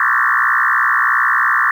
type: tone with frequency modulation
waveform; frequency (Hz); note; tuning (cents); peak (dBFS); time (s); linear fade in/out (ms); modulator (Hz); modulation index
sine; 1463; F#6; -20; -11; 0-1.71; 2; 61.5; 6.6
effects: 7-bit